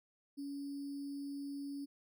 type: tone with sample-and-hold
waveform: sine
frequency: 281.6 Hz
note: C#4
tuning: 27 cents sharp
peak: -40 dBFS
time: 0.37-1.86 s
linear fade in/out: 20 ms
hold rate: 4900 Hz
effects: none